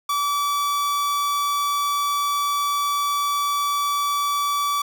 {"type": "tone", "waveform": "45% pulse", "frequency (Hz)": 1152, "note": "D6", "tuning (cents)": -34, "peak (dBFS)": -20, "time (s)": [0.09, 4.82], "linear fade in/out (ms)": 5, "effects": []}